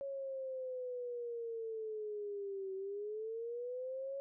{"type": "linear two-way sweep", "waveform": "sine", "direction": "down then up", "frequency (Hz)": [555, 380.2, 555], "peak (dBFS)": -39, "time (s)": [0.01, 4.2], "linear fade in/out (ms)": 0, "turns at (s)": 2.74, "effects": []}